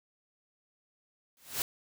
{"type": "noise with exponential growth", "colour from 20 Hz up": "white", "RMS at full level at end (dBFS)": -28, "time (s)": [1.37, 1.62], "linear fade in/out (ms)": 1, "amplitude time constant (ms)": 53, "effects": []}